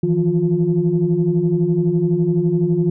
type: tone cluster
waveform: sine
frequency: 159.6 / 171.5 / 354 Hz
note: D#3 / F3 / F4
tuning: +44 / -31 / +23 cents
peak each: -18 dBFS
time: 0.03-2.9 s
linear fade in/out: 5 ms
effects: tanh soft clip ceiling -6 dBFS